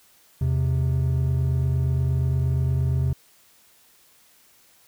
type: tone pair together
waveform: triangle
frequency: 82.7 / 131.28 Hz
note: E2 / C3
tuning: +6 / +6 cents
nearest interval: minor sixth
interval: 800 cents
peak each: -21 / -19 dBFS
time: 0.41-3.13 s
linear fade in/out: 5 ms
effects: tanh soft clip ceiling -10 dBFS + white hiss -57 dBFS RMS until 4.87 s